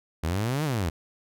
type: exponential two-way sweep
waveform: sawtooth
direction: up then down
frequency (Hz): 75.5 to 160.9 to 75.5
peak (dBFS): -21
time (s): 0.23-0.9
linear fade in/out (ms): 10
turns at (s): 0.64
effects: none